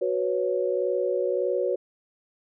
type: chord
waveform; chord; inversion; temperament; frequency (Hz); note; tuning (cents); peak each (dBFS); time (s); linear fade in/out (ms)
sine; F# suspended fourth; none; just; 370 / 493.3 / 555; F#4 / B4 / C#5; 0 / -2 / +2; -27; 0.01-1.76; 10
effects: none